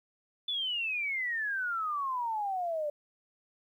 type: exponential sweep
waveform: sine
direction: down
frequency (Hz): 3509 to 580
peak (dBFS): -30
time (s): 0.48-2.9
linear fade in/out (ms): 5
effects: 11-bit